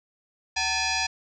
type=tone with frequency modulation; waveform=sine; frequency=1591 Hz; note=G6; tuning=25 cents sharp; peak=-23 dBFS; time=0.56-1.07 s; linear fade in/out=10 ms; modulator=833 Hz; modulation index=5.4; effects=none